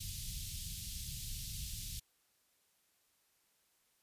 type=band-stop noise; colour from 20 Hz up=pink; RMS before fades=-43 dBFS; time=0-2 s; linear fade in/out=10 ms; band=140 to 3400 Hz; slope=24 dB/octave; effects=white hiss -75 dBFS RMS until 4.02 s + resampled to 32000 Hz